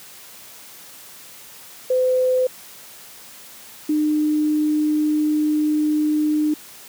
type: tone pair in turn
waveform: sine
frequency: 510 / 303.2 Hz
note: C5 / D#4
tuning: -44 / -45 cents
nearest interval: major sixth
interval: 901 cents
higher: first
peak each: -15 / -16 dBFS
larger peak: first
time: 1.9-2.47 / 3.89-6.54 s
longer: second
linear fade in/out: 5 ms
effects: white hiss -42 dBFS RMS until 6.88 s + high-pass 100 Hz 12 dB/octave